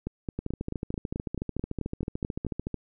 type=two click trains; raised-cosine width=3 ms; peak=-18 / -18 dBFS; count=12 / 33; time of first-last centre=0.07-2.467 / 0.39-2.743 s; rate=4.59 / 13.6 Hz; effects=none